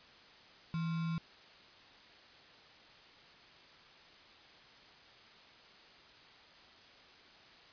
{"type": "tone with sample-and-hold", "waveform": "sine", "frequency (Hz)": 164.81, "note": "E3", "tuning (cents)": 0, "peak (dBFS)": -33, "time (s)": [0.74, 1.18], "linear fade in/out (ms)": 0, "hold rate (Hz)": 1225, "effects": ["white hiss -58 dBFS RMS until 7.72 s", "resampled to 11025 Hz"]}